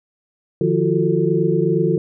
sine tone cluster, 152.5 / 175 / 343.3 / 371.7 / 443.9 Hz, D#3 / F3 / F4 / F#4 / A4, -34 / +4 / -30 / +8 / +15 cents, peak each -21 dBFS, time 0.61-1.98 s, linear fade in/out 2 ms, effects none

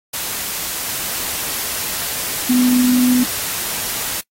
sine tone in noise, 249.4 Hz, B3, 17 cents sharp, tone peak -11 dBFS, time 2.49-3.24 s, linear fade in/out 10 ms, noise white, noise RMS -23 dBFS, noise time 0.13-4.21 s, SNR +9 dB, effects noise-tail reverb RT60 0.1 s tail -24 dB re dry + AAC 48 kbps

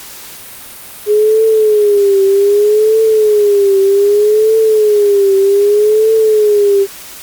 sine tone with vibrato, 415.3 Hz, G#4, in tune, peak -6 dBFS, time 1.06-6.87 s, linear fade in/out 50 ms, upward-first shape triangle, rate 0.64 Hz, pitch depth 120 cents each way, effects white hiss -31 dBFS RMS until 7.22 s + Opus 48 kbps

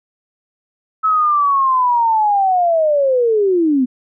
sine linear sweep, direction down, 1300 to 243.7 Hz, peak -11 dBFS, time 1.03-3.86 s, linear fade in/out 20 ms, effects none

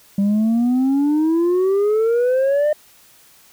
sine exponential sweep, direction up, 196 to 611 Hz, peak -11 dBFS, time 0.18-2.73 s, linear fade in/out 5 ms, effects tanh soft clip ceiling -13 dBFS + white hiss -50 dBFS RMS until 3.52 s

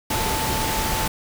sine tone in noise, 880 Hz, A5, in tune, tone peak -27 dBFS, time 0.1-1.08 s, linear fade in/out 5 ms, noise pink, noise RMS -24 dBFS, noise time 0.1-1.08 s, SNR -6 dB, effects none

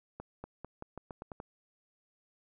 accelerating click train, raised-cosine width 1 ms, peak -28 dBFS, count 9, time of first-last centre 0.2-1.401 s, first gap 240 ms, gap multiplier 0.86, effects none

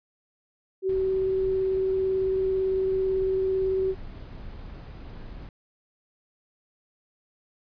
sine tone with vibrato, 380.1 Hz, F#4, 47 cents sharp, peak -22 dBFS, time 0.82-3.95 s, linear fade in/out 50 ms, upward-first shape sine, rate 18 Hz, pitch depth 9 cents each way
brown noise, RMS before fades -40 dBFS, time 0.89-5.49 s, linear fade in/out 2 ms
effects resampled to 11025 Hz

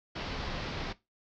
pink low-pass noise, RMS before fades -37 dBFS, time 0.15-0.93 s, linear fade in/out 10 ms, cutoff 5200 Hz, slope 48 dB/octave, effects noise-tail reverb RT60 0.2 s tail -17 dB re dry

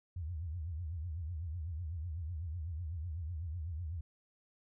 sine tone with vibrato, 82.41 Hz, E2, in tune, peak -37 dBFS, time 0.16-4.01 s, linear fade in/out 5 ms, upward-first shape triangle, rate 8 Hz, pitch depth 220 cents each way, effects none

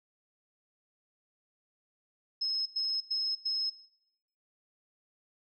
sine tone bursts, 5170 Hz, E8, 34 cents flat, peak -28 dBFS, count 4, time 2.41-3.701 s, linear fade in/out 10 ms, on 250 ms, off 97 ms, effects noise-tail reverb RT60 0.8 s tail -21 dB re dry

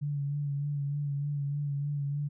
sine tone with vibrato, 143.4 Hz, D3, 41 cents flat, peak -29 dBFS, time 0.01-2.29 s, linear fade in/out 20 ms, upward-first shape sine, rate 3.3 Hz, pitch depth 32 cents each way, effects none

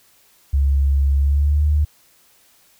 sine tone with pitch glide, 69.3 to 74.7 Hz, C#2 to D2, 0 to +30 cents, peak -13 dBFS, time 0.53-1.85 s, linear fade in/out 10 ms, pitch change +130 cents, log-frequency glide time 1.18-1.65 s, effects white hiss -55 dBFS RMS until 2.79 s

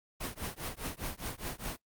pink noise with tremolo, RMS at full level -35 dBFS, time 0.2-1.77 s, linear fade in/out 10 ms, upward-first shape triangle, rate 4.9 Hz, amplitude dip 100%, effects noise-tail reverb RT60 0.1 s tail -20 dB re dry + Opus 32 kbps

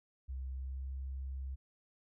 sine tone with pitch glide, 65.41 to 66.55 Hz, C2 to C2, 0 to +30 cents, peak -38 dBFS, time 0.28-1.56 s, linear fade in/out 20 ms, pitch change +30 cents, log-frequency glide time 0.52-0.89 s, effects none

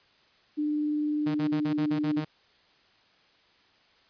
sine tone with vibrato, 299.3 Hz, D4, 33 cents sharp, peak -25 dBFS, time 0.57-2.21 s, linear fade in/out 20 ms, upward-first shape sine, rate 20 Hz, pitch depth 13 cents each way
sawtooth tone bursts, 154.4 Hz, D#3, 13 cents flat, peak -27 dBFS, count 8, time 1.26-2.25 s, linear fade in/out 10 ms, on 87 ms, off 42 ms
effects white hiss -62 dBFS RMS until 4.09 s + resampled to 11025 Hz

